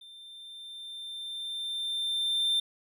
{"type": "tone with level ramp", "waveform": "triangle", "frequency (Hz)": 3579, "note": "A7", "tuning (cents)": 29, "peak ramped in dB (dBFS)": [-46, -22], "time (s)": [0.01, 2.6], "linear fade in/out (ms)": 5, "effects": []}